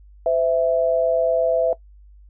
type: tone pair together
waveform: sine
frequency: 511 / 659.3 Hz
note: C5 / E5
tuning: -41 / 0 cents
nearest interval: major third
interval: 441 cents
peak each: -20 / -17 dBFS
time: 0.26-1.73 s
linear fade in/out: 2 ms
effects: noise-tail reverb RT60 0.1 s tail -18 dB re dry + added 50 Hz sine -44 dBFS peak until 2.29 s